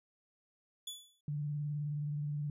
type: tone with exponential decay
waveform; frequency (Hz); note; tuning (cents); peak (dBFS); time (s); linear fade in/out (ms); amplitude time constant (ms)
sawtooth; 3441; A7; -39; -35; 0.87-1.21; 5; 72
type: tone with vibrato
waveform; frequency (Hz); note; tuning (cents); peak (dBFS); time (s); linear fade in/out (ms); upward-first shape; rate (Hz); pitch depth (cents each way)
sine; 147.3; D3; +6; -34; 1.28-2.5; 2; sine; 19; 36
effects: resampled to 32000 Hz